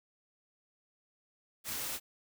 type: noise with amplitude modulation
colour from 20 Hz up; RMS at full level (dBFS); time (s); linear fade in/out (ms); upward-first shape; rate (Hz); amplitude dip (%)
white; -36; 1.64-2; 50; sine; 227; 40
effects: none